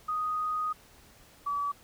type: tone pair in turn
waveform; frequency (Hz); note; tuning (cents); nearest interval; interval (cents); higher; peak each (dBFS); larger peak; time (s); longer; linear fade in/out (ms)
sine; 1244.5 / 1146.2; D#6 / D6; 0 / -42; minor second; 142; first; -28; neither; 0.08-0.73 / 1.46-1.72; first; 10
effects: pink hiss -57 dBFS RMS until 1.83 s